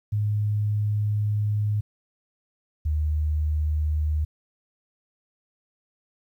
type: tone pair in turn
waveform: sine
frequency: 104.9 / 76.36 Hz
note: G#2 / D#2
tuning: +18 / -32 cents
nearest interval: perfect fourth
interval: 550 cents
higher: first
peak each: -21 dBFS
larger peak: neither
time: 0.12-1.81 / 2.85-4.25 s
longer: first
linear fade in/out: 10 ms
effects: 10-bit